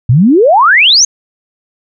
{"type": "exponential sweep", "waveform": "sine", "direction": "up", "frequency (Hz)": [109.5, 6645], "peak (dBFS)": -3, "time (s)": [0.09, 1.05], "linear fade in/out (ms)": 5, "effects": []}